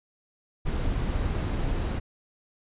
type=noise; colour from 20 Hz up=brown; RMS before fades=-27 dBFS; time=0.65-2 s; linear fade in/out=20 ms; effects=resampled to 8000 Hz